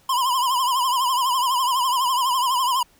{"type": "tone with vibrato", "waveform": "square", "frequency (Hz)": 1016, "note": "B5", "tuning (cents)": 49, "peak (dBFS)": -19, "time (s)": [0.09, 2.83], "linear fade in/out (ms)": 5, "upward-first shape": "triangle", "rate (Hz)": 12, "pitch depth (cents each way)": 120, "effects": ["pink hiss -57 dBFS RMS until 2.99 s"]}